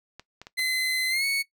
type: clicks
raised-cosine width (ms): 0.2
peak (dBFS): -24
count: 4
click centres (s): 0.196 / 0.416 / 0.469 / 0.594
type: tone with pitch glide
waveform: 30% pulse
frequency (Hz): 2044 to 2216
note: C7 to C#7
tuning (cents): -41 to -1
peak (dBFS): -21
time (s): 0.57-1.43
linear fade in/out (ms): 20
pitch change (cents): +140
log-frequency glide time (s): 1.09-1.25
effects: noise-tail reverb RT60 0.1 s tail -18 dB re dry